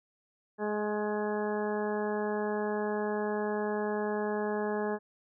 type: harmonic tone with a mistuned harmonic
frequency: 210 Hz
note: G#3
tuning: 19 cents sharp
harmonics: 1 / 2 / 3 / 4 / 5 / 6 / 7 / 8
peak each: -35 / -32 / -38 / -38 / -43 / -49 / -49 / -42 dBFS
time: 0.58-4.99 s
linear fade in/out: 50 ms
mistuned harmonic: 5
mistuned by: +17 cents
effects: none